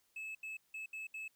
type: tone bursts at uneven times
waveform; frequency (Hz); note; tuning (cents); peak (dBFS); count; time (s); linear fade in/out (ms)
triangle; 2600; E7; -24; -40; 5; 0.16-0.35 / 0.43-0.57 / 0.74-0.86 / 0.93-1.07 / 1.14-1.28; 5
effects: white hiss -75 dBFS RMS until 1.35 s